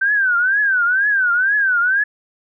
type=tone with vibrato; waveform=sine; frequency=1540 Hz; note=G6; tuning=31 cents flat; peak=-13 dBFS; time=0.01-2.04 s; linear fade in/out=10 ms; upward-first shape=triangle; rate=2.1 Hz; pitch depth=190 cents each way; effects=none